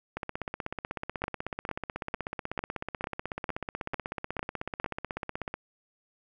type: two click trains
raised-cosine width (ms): 0.5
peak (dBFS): -15 / -18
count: 9 / 88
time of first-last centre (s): 1.24-4.844 / 0.17-5.54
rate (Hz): 2.22 / 16.2
effects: none